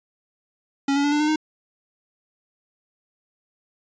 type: tone with pitch steps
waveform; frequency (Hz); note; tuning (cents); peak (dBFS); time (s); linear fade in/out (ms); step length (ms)
square; 277.2 / 283.4 / 289.6 / 296.1 / 302.6 / 309.4; C#4 / C#4 / D4 / D4 / D#4 / D#4; 0 / +38 / -24 / +14 / -48 / -10; -19; 0.88-1.36; 5; 80
effects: resampled to 16000 Hz